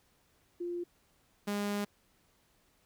sine / sawtooth tone pair in turn, 349 / 204.4 Hz, F4 / G#3, -1 / -27 cents, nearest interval major sixth, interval 926 cents, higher first, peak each -34 / -28 dBFS, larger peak second, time 0.6-0.84 / 1.47-1.85 s, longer second, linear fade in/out 10 ms, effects pink hiss -70 dBFS RMS until 2.85 s

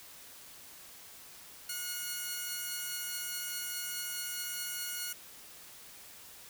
5% pulse tone pair together, 1445.6 / 2166 Hz, F#6 / C#7, -41 / -41 cents, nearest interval perfect fifth, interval 700 cents, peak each -26 / -32 dBFS, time 1.69-5.13 s, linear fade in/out 5 ms, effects white hiss -52 dBFS RMS until 6.49 s

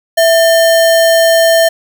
sine tone with sample-and-hold, 660 Hz, E5, 2 cents sharp, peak -5 dBFS, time 0.17-1.69 s, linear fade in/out 10 ms, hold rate 2450 Hz, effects none

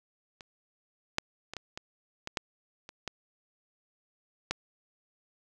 clicks, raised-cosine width 0.2 ms, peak -28 / -9 / -22 / -20 / -21 / -19 / -12 / -27 / -17 / -12 dBFS, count 10, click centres 0.408 / 1.184 / 1.536 / 1.567 / 1.775 / 2.274 / 2.372 / 2.891 / 3.077 / 4.51 s, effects none

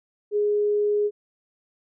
sine tone, 415.3 Hz, G#4, in tune, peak -19 dBFS, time 0.31-1.11 s, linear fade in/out 50 ms, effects none

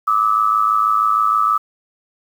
sine tone pair together, 1178 / 1284.3 Hz, D6 / E6, +5 / -46 cents, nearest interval minor second, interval 149 cents, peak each -16 / -15 dBFS, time 0.07-1.58 s, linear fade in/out 10 ms, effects 7-bit

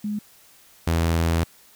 sine / sawtooth tone pair in turn, 209 / 82.94 Hz, G#3 / E2, +11 / +11 cents, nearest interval octave + major third, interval 1600 cents, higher first, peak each -24 / -15 dBFS, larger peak second, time 0.04-0.19 / 0.87-1.44 s, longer second, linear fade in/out 5 ms, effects white hiss -53 dBFS RMS until 1.75 s

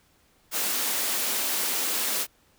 white high-pass noise, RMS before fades -27 dBFS, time 0.51-2.27 s, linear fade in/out 50 ms, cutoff 200 Hz, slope 24 dB/octave, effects pink hiss -63 dBFS RMS until 2.58 s

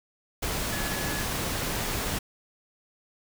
sine tone in noise, 1699 Hz, G#6, 39 cents sharp, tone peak -37 dBFS, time 0.72-1.24 s, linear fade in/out 10 ms, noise pink, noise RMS -30 dBFS, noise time 0.42-2.19 s, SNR -10 dB, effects none

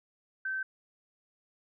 sine tone, 1545 Hz, G6, 26 cents flat, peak -31 dBFS, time 0.45-0.63 s, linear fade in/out 5 ms, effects none

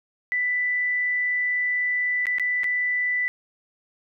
sine tone with dropouts, 1984 Hz, B6, 7 cents sharp, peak -21 dBFS, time 0.32-3.28 s, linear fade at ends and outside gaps 0 ms, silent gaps 2.256-2.268 / 2.384-2.397 / 2.634-2.642 s, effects none

